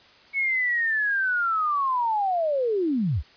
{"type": "linear sweep", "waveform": "sine", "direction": "down", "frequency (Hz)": [2219, 51.91], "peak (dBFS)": -21, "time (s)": [0.33, 3.23], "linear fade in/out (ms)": 50, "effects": ["white hiss -53 dBFS RMS until 3.36 s", "resampled to 11025 Hz"]}